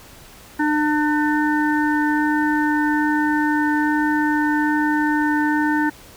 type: harmonic tone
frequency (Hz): 300.2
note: D4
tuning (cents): +38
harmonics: 1 / 3 / 5 / 6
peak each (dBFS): -18 / -23 / -25 / -26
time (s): 0.59-5.9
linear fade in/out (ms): 10
effects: pink hiss -44 dBFS RMS until 6.16 s